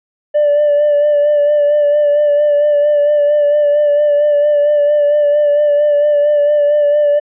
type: tone with vibrato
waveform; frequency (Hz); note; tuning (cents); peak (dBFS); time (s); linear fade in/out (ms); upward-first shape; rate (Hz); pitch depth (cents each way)
triangle; 587.3; D5; 0; -5; 0.34-7.2; 20; sine; 4.4; 27
effects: tanh soft clip ceiling -5 dBFS + resampled to 8000 Hz